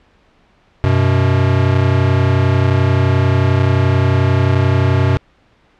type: tone pair together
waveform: square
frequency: 94.71 / 126.1 Hz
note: F#2 / B2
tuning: +41 / +36 cents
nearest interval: perfect fourth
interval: 495 cents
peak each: -14 dBFS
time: 0.84-5.17 s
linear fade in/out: 0 ms
effects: pink hiss -53 dBFS RMS until 5.79 s + low-pass 3000 Hz 12 dB/octave